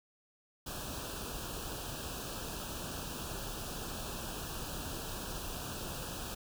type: band-stop noise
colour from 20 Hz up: pink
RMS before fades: -41 dBFS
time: 0.66-6.35 s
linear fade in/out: 10 ms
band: 1700 to 2500 Hz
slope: 96 dB/octave
effects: none